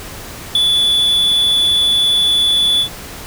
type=tone with ADSR envelope; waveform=triangle; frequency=3452 Hz; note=A7; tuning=34 cents flat; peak=-6 dBFS; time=0.55-2.89 s; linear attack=3 ms; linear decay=11 ms; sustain=-3 dB; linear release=87 ms; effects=pink hiss -31 dBFS RMS until 3.26 s